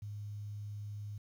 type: tone with quantisation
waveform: sine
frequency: 103.6 Hz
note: G#2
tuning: 4 cents flat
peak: -40 dBFS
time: 0.02-1.18 s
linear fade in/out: 5 ms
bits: 11
effects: none